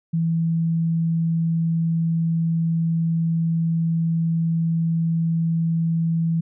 sine tone, 164.81 Hz, E3, in tune, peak -18 dBFS, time 0.13-6.41 s, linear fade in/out 10 ms, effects none

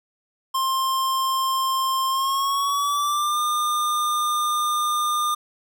square tone with pitch glide, 1057 to 1207.2 Hz, C6 to D6, +17 to +47 cents, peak -21 dBFS, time 0.54-5.35 s, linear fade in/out 10 ms, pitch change +230 cents, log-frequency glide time 2.08-3.4 s, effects none

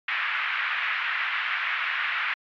pink band-pass noise, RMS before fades -27 dBFS, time 0.08-2.34 s, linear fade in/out 5 ms, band 1400 to 2600 Hz, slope 24 dB/octave, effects low-pass 4000 Hz 12 dB/octave + MP3 96 kbps

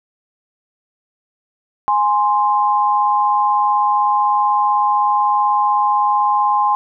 sine tone pair together, 830.6 / 1046.5 Hz, G#5 / C6, 0 / 0 cents, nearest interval major third, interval 400 cents, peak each -15 dBFS, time 1.88-6.75 s, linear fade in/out 0 ms, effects none

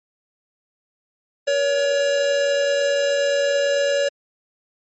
square tone pair together, 475 / 564.2 Hz, A#4 / C#5, +33 / +30 cents, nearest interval minor third, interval 297 cents, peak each -29 / -18 dBFS, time 1.47-4.09 s, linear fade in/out 10 ms, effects MP3 32 kbps

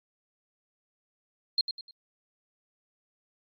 sine tone with echo, 4209 Hz, C8, 9 cents sharp, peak -21 dBFS, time 1.58-1.61 s, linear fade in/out 2 ms, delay 100 ms, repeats 3, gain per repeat -9 dB, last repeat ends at 1.91 s, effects AAC 48 kbps

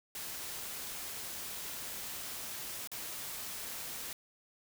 white noise with dropouts, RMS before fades -42 dBFS, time 0.15-4.13 s, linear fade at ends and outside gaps 2 ms, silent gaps 2.874-2.916 s, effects none

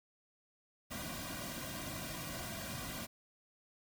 pink noise with comb filter, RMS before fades -43 dBFS, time 0.9-3.07 s, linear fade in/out 20 ms, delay 2.3 ms, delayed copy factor -0.95, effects none

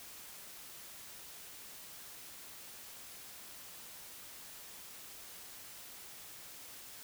silence, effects white hiss -51 dBFS RMS until 7.03 s

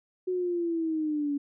sine linear sweep, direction down, 370 to 282 Hz, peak -26 dBFS, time 0.27-1.38 s, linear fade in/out 10 ms, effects none

